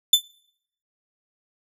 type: tone with exponential decay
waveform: 40% pulse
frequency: 3520 Hz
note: A7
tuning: in tune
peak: -7 dBFS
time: 0.13-0.24 s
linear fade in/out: 5 ms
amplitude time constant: 22 ms
effects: noise-tail reverb RT60 0.7 s tail -25 dB re dry